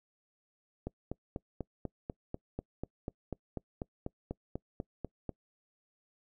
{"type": "click train", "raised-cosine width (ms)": 2, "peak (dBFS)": -23, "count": 19, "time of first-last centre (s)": [0.87, 5.293], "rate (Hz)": 4.07, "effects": ["noise-tail reverb RT60 0.1 s tail -25 dB re dry"]}